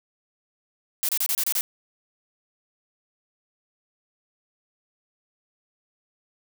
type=noise bursts; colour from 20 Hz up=blue; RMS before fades=-24 dBFS; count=7; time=1.03-1.61 s; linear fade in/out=0 ms; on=58 ms; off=29 ms; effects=none